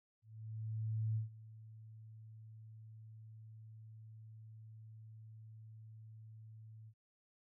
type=tone with ADSR envelope; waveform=sine; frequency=110 Hz; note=A2; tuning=in tune; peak=-33 dBFS; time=0.22-6.94 s; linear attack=940 ms; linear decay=130 ms; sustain=-19 dB; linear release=61 ms; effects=none